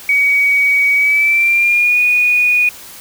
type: tone with pitch glide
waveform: sine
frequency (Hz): 2259 to 2463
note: C#7 to D#7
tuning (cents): +32 to -18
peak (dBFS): -9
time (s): 0.09-2.69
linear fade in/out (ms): 2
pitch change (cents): +150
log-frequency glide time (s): 0.95-1.99
effects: white hiss -35 dBFS RMS until 3 s